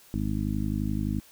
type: harmonic tone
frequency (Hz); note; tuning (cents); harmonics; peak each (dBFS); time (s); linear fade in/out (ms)
51.6; G#1; -10; 1 / 2 / 3 / 4 / 5 / 6; -32 / -32 / -35 / -31 / -34 / -36; 0.14-1.2; 0
effects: white hiss -55 dBFS RMS until 1.31 s